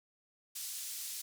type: band-pass noise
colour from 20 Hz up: pink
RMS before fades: -42 dBFS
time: 0.55-1.22 s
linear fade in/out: 10 ms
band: 5600 to 16000 Hz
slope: 12 dB/octave
effects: none